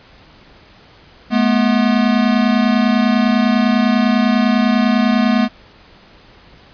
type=tone pair together; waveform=square; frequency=213.8 / 243.8 Hz; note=A3 / B3; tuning=-49 / -22 cents; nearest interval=major second; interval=227 cents; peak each=-15 dBFS; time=1.3-5.49 s; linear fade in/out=50 ms; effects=pink hiss -45 dBFS RMS until 6.73 s + resampled to 11025 Hz